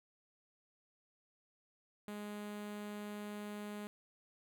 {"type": "tone with notch filter", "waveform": "sawtooth", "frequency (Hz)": 207.7, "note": "G#3", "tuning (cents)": 0, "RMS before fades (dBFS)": -45, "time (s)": [2.08, 3.87], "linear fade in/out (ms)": 0, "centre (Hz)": 5400, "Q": 1.8, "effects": []}